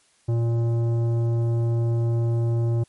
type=tone with tanh clipping; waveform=sine; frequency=116.54 Hz; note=A#2; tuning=in tune; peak=-21 dBFS; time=0.28-2.84 s; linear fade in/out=10 ms; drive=12 dB; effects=white hiss -61 dBFS RMS until 2.88 s + MP3 48 kbps